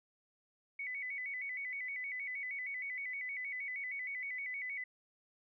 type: tone with vibrato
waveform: sine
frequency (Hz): 2114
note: C7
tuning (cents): +17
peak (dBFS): -38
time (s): 0.79-4.84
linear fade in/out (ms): 5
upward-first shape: square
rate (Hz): 6.4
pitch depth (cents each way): 91
effects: none